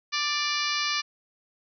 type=harmonic tone with a mistuned harmonic; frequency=589 Hz; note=D5; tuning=5 cents sharp; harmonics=2 / 3 / 4 / 5 / 6 / 7 / 8 / 9 / 10; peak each=-32 / -34 / -31 / -35 / -36 / -34 / -33 / -36 / -38 dBFS; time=0.12-1.02 s; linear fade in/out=20 ms; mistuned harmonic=5; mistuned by=-28 cents; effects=none